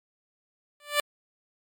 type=tone with exponential growth; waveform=10% pulse; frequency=587 Hz; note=D5; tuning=1 cent flat; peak=-10 dBFS; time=0.8-1 s; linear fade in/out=1 ms; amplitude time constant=42 ms; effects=MP3 96 kbps

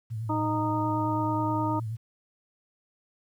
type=tone with vibrato; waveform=sine; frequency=111.4 Hz; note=A2; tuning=22 cents sharp; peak=-30 dBFS; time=0.1-1.97 s; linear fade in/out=20 ms; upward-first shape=triangle; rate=9.4 Hz; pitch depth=82 cents each way
type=harmonic tone; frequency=308.6 Hz; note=D#4; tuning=14 cents flat; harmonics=1 / 2 / 3 / 4; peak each=-29 / -36 / -29 / -35 dBFS; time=0.29-1.8 s; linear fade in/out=10 ms
effects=10-bit

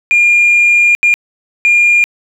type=tone bursts at uneven times; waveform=sine; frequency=2411 Hz; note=D7; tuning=45 cents sharp; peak=-4 dBFS; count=3; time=0.11-0.95 / 1.03-1.14 / 1.65-2.04 s; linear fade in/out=0 ms; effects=tanh soft clip ceiling -3 dBFS + 7-bit

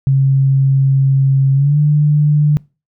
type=tone with pitch glide; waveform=sine; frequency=135.6 to 148.73 Hz; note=C#3 to D3; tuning=-38 to +22 cents; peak=-8 dBFS; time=0.07-2.57 s; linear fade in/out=0 ms; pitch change=+160 cents; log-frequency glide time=1.54-1.78 s; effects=noise-tail reverb RT60 0.3 s tail -24 dB re dry

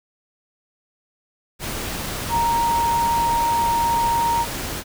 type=tone in noise; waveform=sine; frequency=932.3 Hz; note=A#5; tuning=in tune; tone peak=-17 dBFS; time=2.29-4.46 s; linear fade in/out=50 ms; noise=pink; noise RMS=-28 dBFS; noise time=1.59-4.84 s; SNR=+8 dB; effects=none

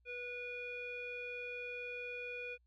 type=tone with low-pass filter; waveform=square; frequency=488.7 Hz; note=B4; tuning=18 cents flat; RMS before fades=-44 dBFS; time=0.05-2.58 s; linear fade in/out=50 ms; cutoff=2500 Hz; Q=7.6; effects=added 60 Hz sine -69 dBFS peak until 2.66 s

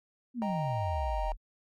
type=exponential sweep; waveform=sine; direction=down; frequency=257.6 to 35.13 Hz; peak=-31 dBFS; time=0.34-1.37 s; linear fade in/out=50 ms
type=chord; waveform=triangle; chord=Eb major; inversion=none; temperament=equal; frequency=622.3 / 784 / 932.3 Hz; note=Eb5 / G5 / Bb5; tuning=0 / 0 / 0 cents; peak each=-35 dBFS; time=0.42-1.32 s; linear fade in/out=0 ms
effects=Opus 48 kbps

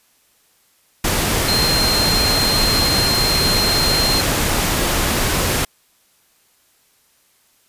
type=tone in noise; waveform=sine; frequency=4186 Hz; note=C8; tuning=in tune; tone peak=-17 dBFS; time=1.48-4.21 s; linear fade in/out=5 ms; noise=pink; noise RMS=-18 dBFS; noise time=1.04-5.65 s; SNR=-2 dB; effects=white hiss -58 dBFS RMS until 7.68 s + resampled to 32000 Hz

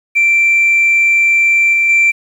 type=tone with level steps; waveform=sine; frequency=2349 Hz; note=D7; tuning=in tune; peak=-6 / -8 / -5 dBFS; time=0.15-2.12 s; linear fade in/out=20 ms; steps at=1.73 / 1.89 s; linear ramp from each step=5 ms; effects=tanh soft clip ceiling -5 dBFS + 7-bit

